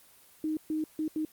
sine tone bursts at uneven times, 311.1 Hz, D#4, in tune, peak -28 dBFS, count 4, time 0.44-0.57 / 0.7-0.84 / 0.99-1.08 / 1.16-1.25 s, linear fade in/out 2 ms, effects white hiss -58 dBFS RMS until 1.32 s + Opus 24 kbps

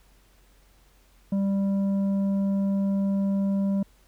triangle tone with tanh clipping, 196.8 Hz, G3, 7 cents sharp, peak -23 dBFS, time 1.32-3.83 s, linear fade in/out 5 ms, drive 11 dB, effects added 46 Hz sine -57 dBFS peak until 4.07 s + pink hiss -62 dBFS RMS until 4.07 s

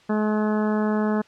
harmonic tone, 213.1 Hz, G#3, 45 cents sharp, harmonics 1 / 2 / 3 / 4 / 5 / 6 / 7 / 8, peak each -21 / -27 / -31 / -33 / -35 / -37 / -38 / -39 dBFS, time 0.09-1.22 s, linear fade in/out 10 ms, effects white hiss -54 dBFS RMS until 1.27 s + low-pass 4000 Hz 12 dB/octave

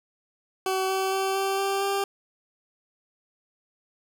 20% pulse tone with pitch steps, 378.8 / 382.1 / 385.4 / 388.8 / 392.2 / 395.6 Hz, F#4 / G4 / G4 / G4 / G4 / G4, +41 / -44 / -29 / -14 / +1 / +16 cents, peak -19 dBFS, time 0.66-2.04 s, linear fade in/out 2 ms, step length 230 ms, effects none

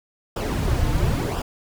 brown noise with flanger, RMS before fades -22 dBFS, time 0.36-1.42 s, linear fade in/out 5 ms, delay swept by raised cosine 0.47 to 5.17 ms, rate 0.98 Hz, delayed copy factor -0.65, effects none

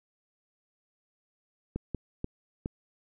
clicks, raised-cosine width 3 ms, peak -19 dBFS, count 4, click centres 1.76 / 1.947 / 2.244 / 2.659 s, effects none

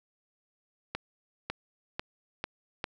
accelerating click train, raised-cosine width 0.3 ms, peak -16 dBFS, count 5, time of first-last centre 0.95-2.841 s, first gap 550 ms, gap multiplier 0.9, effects none

